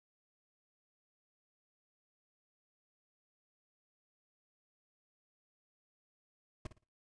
brown noise with echo, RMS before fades -40 dBFS, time 6.65-6.67 s, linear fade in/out 5 ms, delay 57 ms, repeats 3, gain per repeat -12 dB, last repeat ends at 6.841 s, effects noise-tail reverb RT60 0.3 s tail -22 dB re dry + resampled to 22050 Hz

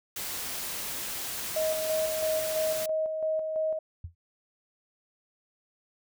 white noise, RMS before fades -35 dBFS, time 0.16-2.86 s, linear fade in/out 5 ms
sine tone with tremolo, 630 Hz, D#5, 21 cents sharp, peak -25 dBFS, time 1.56-3.79 s, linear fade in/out 5 ms, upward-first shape square, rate 3 Hz, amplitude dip 40%
sine tone with exponential decay, 85 Hz, F2, 46 cents flat, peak -32 dBFS, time 4.04-4.15 s, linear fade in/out 5 ms, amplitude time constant 23 ms
effects none

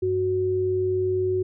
sine tone pair together, 98 / 370 Hz, G2 / F#4, 0 / 0 cents, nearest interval octave + major seventh, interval 2300 cents, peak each -30 / -21 dBFS, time 0.02-1.43 s, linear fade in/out 10 ms, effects none

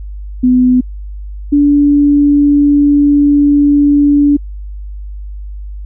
sine tone pair in turn, 251.6 / 288.5 Hz, B3 / D4, +32 / -31 cents, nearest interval major second, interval 237 cents, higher second, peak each -5 dBFS, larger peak neither, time 0.43-0.81 / 1.52-4.37 s, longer second, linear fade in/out 10 ms, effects added 50 Hz sine -22 dBFS peak until 5.85 s

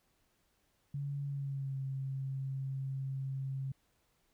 sine tone with pitch glide, 141.4 to 134.63 Hz, C#3 to C3, +35 to +50 cents, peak -35 dBFS, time 0.94-3.72 s, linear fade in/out 5 ms, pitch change -85 cents, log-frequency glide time 1.25-1.78 s, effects pink hiss -75 dBFS RMS until 4.33 s

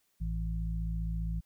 harmonic tone, 55 Hz, A1, in tune, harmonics 1 / 2 / 3, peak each -32 / -42 / -37 dBFS, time 0.2-1.41 s, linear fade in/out 20 ms, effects white hiss -74 dBFS RMS until 1.45 s

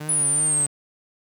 sawtooth tone with vibrato, 149.3 Hz, D3, 29 cents sharp, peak -27 dBFS, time 0-0.67 s, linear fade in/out 10 ms, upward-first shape triangle, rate 2.7 Hz, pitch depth 73 cents each way
sine exponential sweep, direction down, 9956 to 8170 Hz, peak -18 dBFS, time 0.09-0.66 s, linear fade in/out 2 ms
effects 8-bit

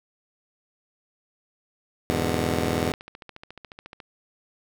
10% pulse chord, E dominant seventh, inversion none, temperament just, 82.41 / 103.01 / 123.61 / 148.33 Hz, E2 / G#2 / B2 / D3, 0 / -14 / +2 / +18 cents, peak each -19 / -22 / -23 / -23 dBFS, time 2.1-2.92 s, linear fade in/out 0 ms
click train, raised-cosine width 0.3 ms, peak -25 dBFS, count 25, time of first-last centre 2.3-4.002 s, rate 14.1 Hz
effects none

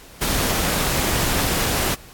pink noise, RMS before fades -21 dBFS, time 0.21-1.95 s, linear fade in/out 10 ms, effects pink hiss -44 dBFS RMS until 2.13 s + AAC 64 kbps

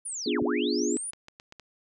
sine linear two-way sweep, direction down then up, 10040 to 79.6 to 10040 Hz, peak -32 dBFS, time 0.05-1.11 s, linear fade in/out 10 ms, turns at 0.42 s
sine chord, B diminished seventh, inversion none, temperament equal, 246.9 / 293.7 / 349.2 / 415.3 Hz, B3 / D4 / F4 / Ab4, 0 / 0 / 0 / 0 cents, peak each -30 dBFS, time 0.26-0.97 s, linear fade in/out 5 ms
clicks, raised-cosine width 0.2 ms, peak -28 dBFS, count 6, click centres 0.97 / 1.134 / 1.284 / 1.399 / 1.524 / 1.597 s
effects none

